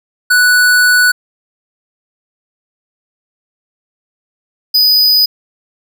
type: tone pair in turn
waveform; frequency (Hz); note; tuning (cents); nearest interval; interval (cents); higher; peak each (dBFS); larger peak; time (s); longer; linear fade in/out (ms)
square; 1480 / 4978; F#6 / D#8; 0 / 0; octave + major sixth; 2100; second; -7; neither; 0.3-1.12 / 4.74-5.26; first; 10
effects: none